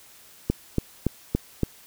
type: click train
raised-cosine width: 3 ms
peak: -8 dBFS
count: 5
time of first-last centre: 0.5-1.633 s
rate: 3.53 Hz
effects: white hiss -51 dBFS RMS until 1.86 s